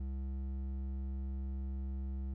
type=tone with hard clipping; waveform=triangle; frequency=66.6 Hz; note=C2; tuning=31 cents sharp; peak=-38 dBFS; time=0-2.34 s; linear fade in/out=5 ms; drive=12 dB; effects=none

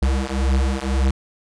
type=beating tone pair; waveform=square; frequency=65.41 / 67.31 Hz; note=C2 / C2; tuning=0 / +50 cents; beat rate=1.9 Hz; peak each=-21 dBFS; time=0.02-1.11 s; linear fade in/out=5 ms; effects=resampled to 22050 Hz

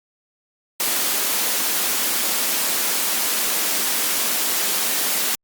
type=high-pass noise; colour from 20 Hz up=white; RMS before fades=-21 dBFS; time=0.8-5.35 s; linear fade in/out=0 ms; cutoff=180 Hz; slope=96 dB/octave; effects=Opus 48 kbps

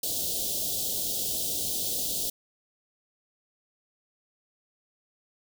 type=band-stop noise; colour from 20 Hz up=white; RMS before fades=-30 dBFS; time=0.03-2.3 s; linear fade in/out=5 ms; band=700 to 3200 Hz; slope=48 dB/octave; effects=none

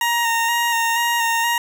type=tone with vibrato; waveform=20% pulse; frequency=932.3 Hz; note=A#5; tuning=in tune; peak=-12 dBFS; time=0.01-1.58 s; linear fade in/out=2 ms; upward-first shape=square; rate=2.1 Hz; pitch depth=20 cents each way; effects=none

